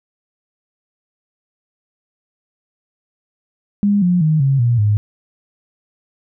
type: tone with pitch steps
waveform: sine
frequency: 203.3 / 178.01 / 155.86 / 136.47 / 119.49 / 104.63 Hz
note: G#3 / F3 / D#3 / C#3 / A#2 / G#2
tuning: -37 / +33 / +3 / -27 / +43 / +13 cents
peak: -11 dBFS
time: 3.83-4.97 s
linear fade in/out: 0 ms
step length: 190 ms
effects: none